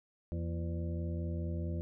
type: harmonic tone with a mistuned harmonic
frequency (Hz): 84.6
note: E2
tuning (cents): +45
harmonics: 1 / 2 / 3 / 4 / 6 / 7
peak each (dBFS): -35 / -40 / -47 / -45 / -50 / -50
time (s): 0.32-1.81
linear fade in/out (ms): 0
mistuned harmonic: 3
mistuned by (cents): -100
effects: none